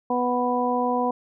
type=harmonic tone; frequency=246.9 Hz; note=B3; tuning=in tune; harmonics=1 / 2 / 3 / 4; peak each=-26 / -26 / -26 / -26 dBFS; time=0.1-1.11 s; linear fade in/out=5 ms; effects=none